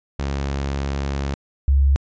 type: tone pair in turn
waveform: sawtooth / sine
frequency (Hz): 69.3 / 68.82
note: C#2 / C#2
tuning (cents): 0 / -12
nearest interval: unison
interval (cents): 12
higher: first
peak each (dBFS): -18 / -12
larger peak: second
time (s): 0.19-1.34 / 1.68-1.96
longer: first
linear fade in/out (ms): 0
effects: resampled to 16000 Hz